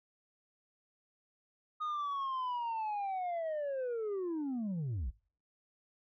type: linear sweep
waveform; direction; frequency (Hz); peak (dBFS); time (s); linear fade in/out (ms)
sine; down; 1244.5 to 46.61; -31; 1.8-5.11; 20
effects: noise-tail reverb RT60 0.4 s tail -22 dB re dry + tanh soft clip ceiling -33 dBFS